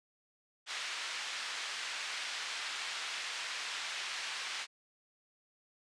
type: band-pass noise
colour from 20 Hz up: pink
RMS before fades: -40 dBFS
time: 0.66-4.67 s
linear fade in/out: 50 ms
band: 1700 to 4800 Hz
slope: 12 dB/octave
effects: resampled to 22050 Hz